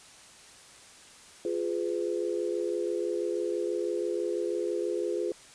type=chord; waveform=sine; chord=F diminished; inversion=none; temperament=equal with one note detuned; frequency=349.2 / 415.3 / 504 Hz; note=F4 / Ab4 / Cb5; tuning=0 / 0 / +35 cents; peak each=-31 / -32 / -34 dBFS; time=1.45-5.32 s; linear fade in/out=2 ms; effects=white hiss -52 dBFS RMS until 5.54 s + resampled to 22050 Hz